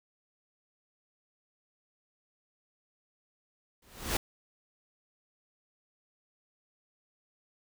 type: noise with exponential growth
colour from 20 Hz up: pink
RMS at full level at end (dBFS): -26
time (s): 3.82-4.17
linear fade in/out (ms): 5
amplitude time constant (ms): 75
effects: none